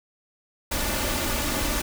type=noise with comb filter; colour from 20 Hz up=pink; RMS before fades=-26 dBFS; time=0.71-1.82 s; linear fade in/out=10 ms; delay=3.4 ms; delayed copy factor=+0.55; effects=none